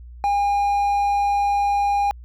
triangle tone, 810 Hz, G#5, 43 cents flat, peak -15 dBFS, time 0.24-2.11 s, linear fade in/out 0 ms, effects added 60 Hz sine -37 dBFS peak until 2.24 s

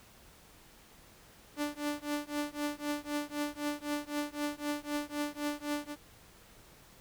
sawtooth tone with tremolo, 293.7 Hz, D4, in tune, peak -26 dBFS, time 1.56-5.96 s, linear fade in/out 50 ms, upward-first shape triangle, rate 3.9 Hz, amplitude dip 100%, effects pink hiss -58 dBFS RMS until 7 s

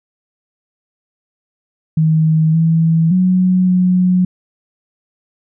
sine tone with pitch steps, 158.3 / 163.1 / 183.8 / 182.1 Hz, D#3 / E3 / F#3 / F#3, +30 / -18 / -11 / -27 cents, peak -9 dBFS, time 1.97-4.25 s, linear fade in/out 5 ms, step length 570 ms, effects none

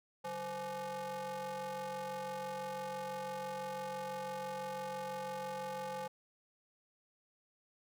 square ring-modulated tone, 165.5 Hz, E3, 7 cents sharp, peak -37 dBFS, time 0.24-6.08 s, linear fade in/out 10 ms, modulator 685 Hz, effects none

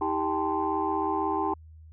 sine tone cluster, 318.5 / 394.8 / 789 / 875 / 1039 Hz, D#4 / G4 / G5 / A5 / C6, +41 / +12 / +11 / -10 / -12 cents, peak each -31 dBFS, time 0.01-1.54 s, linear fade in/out 5 ms, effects tanh soft clip ceiling -14 dBFS + added 79 Hz sine -46 dBFS peak until 1.92 s

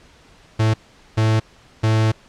45% pulse tone bursts at uneven times, 110 Hz, A2, in tune, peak -14 dBFS, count 3, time 0.59-0.74 / 1.17-1.4 / 1.83-2.12 s, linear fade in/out 10 ms, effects pink hiss -50 dBFS RMS until 2.28 s + low-pass 6000 Hz 12 dB/octave

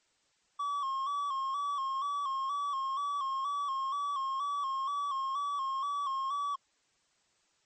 triangle tone with vibrato, 1108.7 Hz, C#6, in tune, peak -29 dBFS, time 0.59-6.56 s, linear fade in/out 10 ms, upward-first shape square, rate 2.1 Hz, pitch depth 56 cents each way, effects white hiss -72 dBFS RMS until 7.65 s + MP3 32 kbps

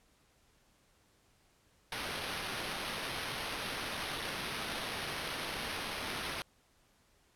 white noise with sample-and-hold, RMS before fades -39 dBFS, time 1.92-6.42 s, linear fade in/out 2 ms, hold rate 7350 Hz, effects pink hiss -69 dBFS RMS until 7.35 s + low-pass 12000 Hz 12 dB/octave

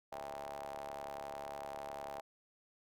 sawtooth ring-modulated tone, 71 Hz, C#2, 42 cents sharp, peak -36 dBFS, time 0.12-2.21 s, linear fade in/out 5 ms, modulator 726 Hz, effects none

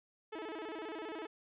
sawtooth tone with vibrato, 373.9 Hz, F#4, 18 cents sharp, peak -37 dBFS, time 0.32-1.27 s, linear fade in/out 10 ms, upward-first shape square, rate 15 Hz, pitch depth 260 cents each way, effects resampled to 8000 Hz + 13-bit

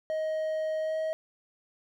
triangle tone with pitch glide, 628 to 633.8 Hz, D#5 to D#5, +16 to +32 cents, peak -26 dBFS, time 0.1-1.13 s, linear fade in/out 0 ms, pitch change +16 cents, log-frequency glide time 0.8-0.98 s, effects none

